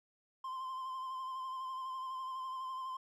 triangle tone with vibrato, 1042 Hz, C6, 7 cents flat, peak -37 dBFS, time 0.44-2.97 s, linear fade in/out 5 ms, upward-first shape sine, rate 12 Hz, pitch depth 31 cents each way, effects none

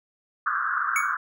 white band-pass noise, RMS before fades -26 dBFS, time 0.46-1.17 s, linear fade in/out 5 ms, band 1100 to 1600 Hz, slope 96 dB/octave
square tone with exponential decay, 2239 Hz, C#7, 17 cents sharp, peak -20 dBFS, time 0.96-1.14 s, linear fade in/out 1 ms, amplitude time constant 39 ms
effects none

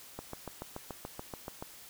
click train, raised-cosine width 1 ms, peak -25 dBFS, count 11, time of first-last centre 0.19-1.625 s, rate 6.97 Hz, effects white hiss -52 dBFS RMS until 1.89 s

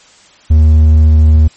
sine tone with hard clipping, 77.78 Hz, D#2, in tune, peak -4 dBFS, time 0.5-1.48 s, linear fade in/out 10 ms, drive 3 dB, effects white hiss -43 dBFS RMS until 1.56 s + MP3 32 kbps

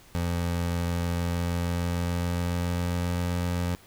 25% pulse tone with pitch glide, 86.3 to 87.91 Hz, F2 to F2, -20 to +12 cents, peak -22 dBFS, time 0.15-3.75 s, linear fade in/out 0 ms, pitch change +32 cents, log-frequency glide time 1.14-3.31 s, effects pink hiss -54 dBFS RMS until 3.86 s

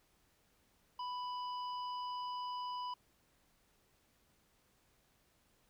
harmonic tone, 992 Hz, B5, 7 cents sharp, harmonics 1 / 3 / 5, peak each -39 / -51 / -54 dBFS, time 0.99-2.94 s, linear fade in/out 5 ms, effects pink hiss -73 dBFS RMS until 5.69 s

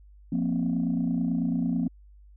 sine chord, F suspended fourth, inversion none, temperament just, 174.61 / 232.8 / 261.9 Hz, F3 / Bb3 / C4, 0 / -2 / +2 cents, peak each -27 dBFS, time 0.32-1.88 s, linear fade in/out 5 ms, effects tanh soft clip ceiling -18 dBFS + added 50 Hz sine -49 dBFS peak until 2.36 s

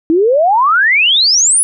sine exponential sweep, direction up, 311.1 to 10500 Hz, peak -7 dBFS, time 0.1-1.63 s, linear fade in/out 0 ms, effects none

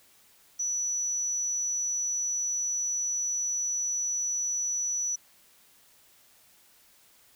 sine tone, 5920 Hz, F#8, in tune, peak -27 dBFS, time 0.59-5.16 s, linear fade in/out 10 ms, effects white hiss -60 dBFS RMS until 7.35 s

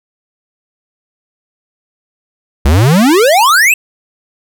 square exponential sweep, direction up, 63.5 to 2732 Hz, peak -6 dBFS, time 2.65-3.74 s, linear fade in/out 5 ms, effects none

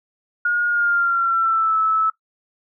sine tone with pitch glide, 1432 to 1305.6 Hz, F6 to E6, +43 to -17 cents, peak -15 dBFS, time 0.45-2.1 s, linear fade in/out 5 ms, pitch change -160 cents, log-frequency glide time 0.68-1.78 s, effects noise-tail reverb RT60 0.1 s tail -18 dB re dry

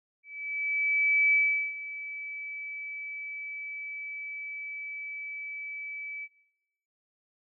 sine tone with ADSR envelope, 2300 Hz, D7, 37 cents flat, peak -20 dBFS, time 0.23-6.28 s, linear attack 1100 ms, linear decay 400 ms, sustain -16 dB, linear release 44 ms, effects noise-tail reverb RT60 0.8 s tail -18 dB re dry

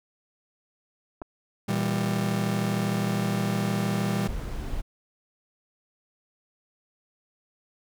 clicks, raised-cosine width 1 ms, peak -24 dBFS, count 2, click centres 1.217 / 1.22 s
40% pulse chord, E diminished, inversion second, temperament just, 118.67 / 164.81 / 197.78 Hz, Bb2 / E3 / G3, +31 / 0 / +16 cents, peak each -29 / -30 / -26 dBFS, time 1.68-4.28 s, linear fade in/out 10 ms
brown noise, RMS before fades -31 dBFS, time 4.27-4.82 s, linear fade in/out 20 ms
effects none

